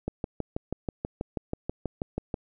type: click train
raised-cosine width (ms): 2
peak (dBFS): -16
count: 15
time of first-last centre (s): 0.08-2.342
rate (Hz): 6.19
effects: none